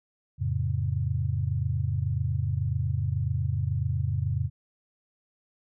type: chord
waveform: sine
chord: F augmented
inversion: none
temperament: just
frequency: 87.31 / 109.13 / 136.42 Hz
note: F2 / A2 / C#3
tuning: 0 / -14 / -27 cents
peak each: -29 dBFS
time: 0.38-4.5 s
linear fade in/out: 50 ms
effects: none